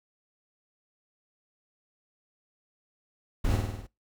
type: noise with echo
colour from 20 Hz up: brown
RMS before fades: -26 dBFS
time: 3.44-3.57 s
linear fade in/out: 10 ms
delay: 50 ms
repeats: 6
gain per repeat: -3 dB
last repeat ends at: 3.87 s
effects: noise-tail reverb RT60 0.2 s tail -22 dB re dry